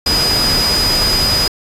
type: tone in noise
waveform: sine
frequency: 4955 Hz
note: D#8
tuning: 8 cents flat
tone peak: -13 dBFS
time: 0.06-1.48 s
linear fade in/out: 5 ms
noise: pink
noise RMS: -18 dBFS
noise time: 0.06-1.48 s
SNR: +2 dB
effects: resampled to 32000 Hz